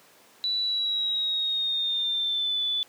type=tone with pitch glide; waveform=sine; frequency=3952 to 3480 Hz; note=B7 to A7; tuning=0 to -20 cents; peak=-24 dBFS; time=0.44-2.83 s; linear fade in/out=0 ms; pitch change=-220 cents; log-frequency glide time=0.61-2.62 s; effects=pink hiss -55 dBFS RMS until 2.88 s + high-pass 300 Hz 12 dB/octave